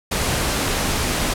pink noise, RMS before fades -21 dBFS, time 0.11-1.34 s, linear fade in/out 10 ms, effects low-pass 12000 Hz 12 dB/octave

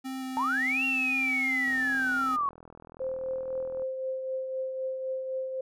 square tone with vibrato, 261.6 Hz, C4, in tune, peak -34 dBFS, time 0.04-2.37 s, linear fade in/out 20 ms, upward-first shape square, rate 2.8 Hz, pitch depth 9 cents each way
sine linear two-way sweep, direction up then down, 852 to 2765 to 1092 Hz, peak -25 dBFS, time 0.37-2.49 s, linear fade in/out 0 ms, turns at 0.84 s
click train, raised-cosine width 1 ms, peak -34 dBFS, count 89, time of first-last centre 1.68-3.821 s, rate 41.1 Hz
sine tone with tremolo, 523.3 Hz, C5, in tune, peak -28 dBFS, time 3-5.61 s, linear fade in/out 5 ms, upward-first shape triangle, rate 3.9 Hz, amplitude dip 45%
effects none

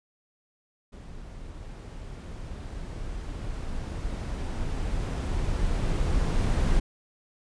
brown noise with level ramp, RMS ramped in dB -42 to -23 dBFS, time 0.92-6.8 s, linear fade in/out 10 ms, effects resampled to 22050 Hz

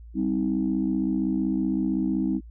sine chord, C minor, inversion second, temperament equal with one note detuned, 196 / 261.6 / 317.3 Hz, G3 / C4 / Eb4, 0 / 0 / +34 cents, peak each -26 / -26 / -26 dBFS, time 0.14-2.41 s, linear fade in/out 50 ms, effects tanh soft clip ceiling -14 dBFS + added 57 Hz sine -41 dBFS peak until 2.5 s

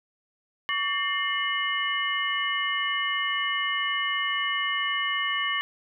sine tone cluster, 1134 / 1799 / 2122 / 2948 Hz, C#6 / A6 / C7 / F#7, +39 / +38 / +24 / -7 cents, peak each -30 dBFS, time 0.69-5.61 s, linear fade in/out 0 ms, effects none

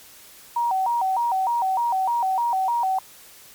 sine tone with vibrato, 848 Hz, G#5, 36 cents sharp, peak -19 dBFS, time 0.56-2.99 s, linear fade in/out 5 ms, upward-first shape square, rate 3.3 Hz, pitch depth 190 cents each way, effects white hiss -47 dBFS RMS until 3.54 s + MP3 96 kbps

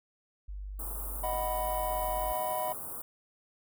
sine tone, 49.15 Hz, G1, 5 cents sharp, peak -37 dBFS, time 0.48-2.33 s, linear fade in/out 10 ms
white band-stop noise, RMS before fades -40 dBFS, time 0.79-3.02 s, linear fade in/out 5 ms, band 1300 to 9100 Hz, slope 48 dB/octave
triangle chord, B major, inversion first, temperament equal, 622.3 / 740 / 987.8 Hz, D#5 / F#5 / B5, 0 / 0 / 0 cents, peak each -33 dBFS, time 1.23-2.73 s, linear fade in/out 10 ms
effects none

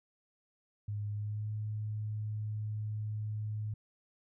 sine tone with pitch glide, 103.83 to 106.81 Hz, G#2 to G#2, 0 to +49 cents, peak -34 dBFS, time 0.88-3.74 s, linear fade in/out 5 ms, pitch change +49 cents, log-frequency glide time 1.13-1.49 s, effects none

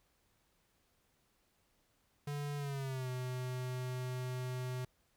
square tone with pitch glide, 144.8 to 126.79 Hz, D3 to B2, -24 to +46 cents, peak -38 dBFS, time 2.27-4.85 s, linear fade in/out 5 ms, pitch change -230 cents, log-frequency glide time 2.57-3.09 s, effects pink hiss -75 dBFS RMS until 5.16 s

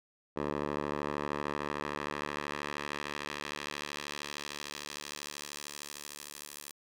10% pulse tone with band-pass filter sweep, 73.1 Hz, D2, 7 cents flat, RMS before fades -39 dBFS, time 0.36-6.72 s, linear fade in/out 10 ms, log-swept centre 660 to 11000 Hz, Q 0.77, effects none

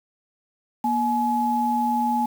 sine tone pair together, 238.6 / 847.6 Hz, A#3 / G#5, +41 / +35 cents, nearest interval octave + minor seventh, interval 2194 cents, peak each -24 / -21 dBFS, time 0.84-2.26 s, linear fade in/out 5 ms, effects 7-bit

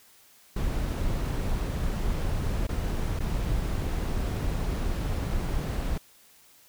brown noise with dropouts, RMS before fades -28 dBFS, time 0.56-5.98 s, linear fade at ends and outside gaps 5 ms, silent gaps 2.67-2.689 / 3.192-3.203 s, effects white hiss -57 dBFS RMS until 6.68 s

